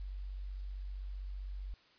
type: tone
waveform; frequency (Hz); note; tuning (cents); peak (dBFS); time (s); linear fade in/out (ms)
sine; 47.72; G1; -46; -39; 0-1.74; 0
effects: white hiss -65 dBFS RMS until 1.98 s + resampled to 11025 Hz